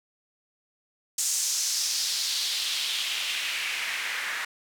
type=noise with band-pass filter sweep; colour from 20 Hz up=white; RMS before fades=-29 dBFS; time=1.18-4.45 s; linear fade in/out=5 ms; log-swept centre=7100 to 1700 Hz; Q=2.2; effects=none